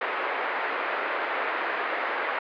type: band-pass noise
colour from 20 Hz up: white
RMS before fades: -29 dBFS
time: 0.01-2.39 s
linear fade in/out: 5 ms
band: 380 to 2000 Hz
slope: 24 dB/octave
effects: resampled to 11025 Hz